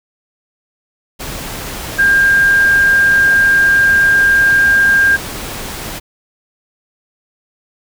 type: tone in noise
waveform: sine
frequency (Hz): 1602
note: G6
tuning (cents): +37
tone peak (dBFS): -7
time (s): 1.98-5.17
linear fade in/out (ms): 20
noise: pink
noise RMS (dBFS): -25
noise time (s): 1.19-6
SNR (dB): +15
effects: none